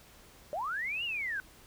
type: linear two-way sweep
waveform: sine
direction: up then down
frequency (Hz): 554.4 to 2908 to 1495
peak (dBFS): -32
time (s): 0.53-1.4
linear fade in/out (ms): 0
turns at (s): 1.04
effects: added 60 Hz sine -67 dBFS peak until 1.66 s + pink hiss -57 dBFS RMS until 1.66 s